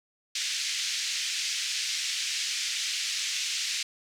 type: band-pass noise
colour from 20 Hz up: white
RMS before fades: -31 dBFS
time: 0.35-3.83 s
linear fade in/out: 5 ms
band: 2100 to 6400 Hz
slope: 24 dB/octave
effects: none